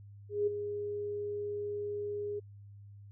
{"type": "tone with ADSR envelope", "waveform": "sine", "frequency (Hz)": 412.2, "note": "G#4", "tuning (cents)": -13, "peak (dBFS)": -25, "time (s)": [0.29, 2.4], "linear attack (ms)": 180, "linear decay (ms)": 13, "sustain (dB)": -9, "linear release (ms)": 14, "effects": ["added 101 Hz sine -49 dBFS peak until 3.11 s"]}